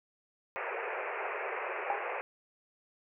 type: band-pass noise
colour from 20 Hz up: pink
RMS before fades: -37 dBFS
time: 0.56-2.21 s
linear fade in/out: 0 ms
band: 380 to 2600 Hz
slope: 96 dB/octave
type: tone with exponential decay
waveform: sine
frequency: 809 Hz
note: G#5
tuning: 46 cents flat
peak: -26 dBFS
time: 1.9-2.06 s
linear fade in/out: 1 ms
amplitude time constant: 34 ms
effects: none